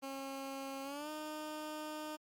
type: tone with pitch glide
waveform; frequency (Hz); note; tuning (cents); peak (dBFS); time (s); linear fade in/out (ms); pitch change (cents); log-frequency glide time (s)
15% pulse; 271.3 to 306.3; C#4 to D#4; -37 to -27; -35; 0.02-2.17; 20; +210; 0.83-1.1
effects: MP3 96 kbps